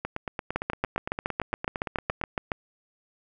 two click trains, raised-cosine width 0.5 ms, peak -11 / -15 dBFS, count 15 / 20, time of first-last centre 0.56-2.518 / 0.05-2.214 s, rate 7.15 / 8.78 Hz, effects none

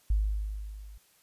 sine tone with level ramp, 51.91 Hz, G#1, in tune, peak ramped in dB -21 to -45 dBFS, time 0.1-0.98 s, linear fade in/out 5 ms, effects white hiss -64 dBFS RMS until 1.22 s + resampled to 32000 Hz

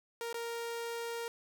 sawtooth tone with dropouts, 466.2 Hz, A#4, in tune, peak -33 dBFS, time 0.21-1.28 s, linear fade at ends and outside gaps 1 ms, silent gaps 0.328-0.343 s, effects none

